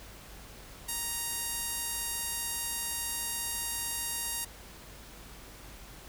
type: tone with band-pass filter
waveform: sawtooth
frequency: 935 Hz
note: A#5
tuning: 5 cents sharp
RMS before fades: -35 dBFS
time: 0.88-4.45 s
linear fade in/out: 10 ms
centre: 11000 Hz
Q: 1.3
effects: added 50 Hz sine -52 dBFS peak until 6.08 s + pink hiss -50 dBFS RMS until 6.08 s